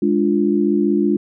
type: chord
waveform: sine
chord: D diminished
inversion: second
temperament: equal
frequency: 207.7 / 293.7 / 349.2 Hz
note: Ab3 / D4 / F4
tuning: 0 / 0 / 0 cents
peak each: -18 dBFS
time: 0.02-1.17 s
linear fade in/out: 5 ms
effects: none